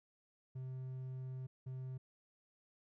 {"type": "tone bursts at uneven times", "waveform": "triangle", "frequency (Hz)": 129.7, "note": "C3", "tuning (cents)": -15, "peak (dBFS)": -40, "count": 2, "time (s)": [[0.55, 1.47], [1.66, 1.98]], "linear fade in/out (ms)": 10, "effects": []}